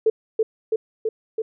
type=tone with echo; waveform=sine; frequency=441.6 Hz; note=A4; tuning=6 cents sharp; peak=-13 dBFS; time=0.06-0.1 s; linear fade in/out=5 ms; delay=330 ms; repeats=4; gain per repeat=-2 dB; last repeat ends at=1.42 s; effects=none